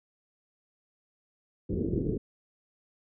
white low-pass noise, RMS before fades -30 dBFS, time 1.69-2.18 s, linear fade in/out 10 ms, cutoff 420 Hz, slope 48 dB/octave, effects none

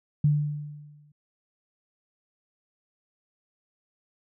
sine tone with exponential decay, 147.9 Hz, D3, 13 cents sharp, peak -16 dBFS, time 0.24-1.12 s, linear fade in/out 5 ms, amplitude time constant 190 ms, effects none

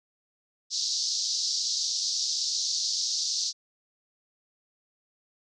pink band-pass noise, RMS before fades -29 dBFS, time 0.7-3.53 s, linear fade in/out 50 ms, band 4200 to 6200 Hz, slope 48 dB/octave, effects none

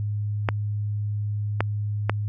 clicks, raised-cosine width 0.5 ms, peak -6 dBFS, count 3, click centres 0.488 / 1.606 / 2.096 s, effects added 104 Hz sine -24 dBFS peak until 2.28 s

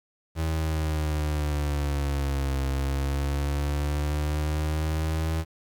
35% pulse linear two-way sweep, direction down then up, 80.7 to 67.3 to 80.7 Hz, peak -23 dBFS, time 0.35-5.45 s, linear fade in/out 50 ms, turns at 2.66 s, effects 9-bit

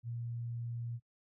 sine tone, 118 Hz, A#2, 22 cents sharp, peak -37 dBFS, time 0.03-1 s, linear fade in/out 50 ms, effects noise-tail reverb RT60 0.1 s tail -24 dB re dry

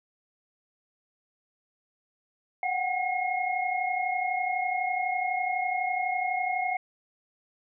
sine tone cluster, 730 / 762 / 2154 Hz, F#5 / G5 / C7, -24 / -49 / +50 cents, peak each -29 / -31 / -31 dBFS, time 2.63-6.77 s, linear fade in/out 2 ms, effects none

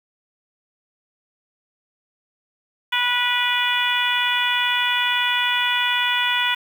harmonic tone, 489.2 Hz, B4, 16 cents flat, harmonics 2 / 3 / 4 / 5 / 6 / 7, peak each -25 / -25 / -25 / -25 / -25 / -25 dBFS, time 2.92-6.55 s, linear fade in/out 10 ms, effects 7-bit

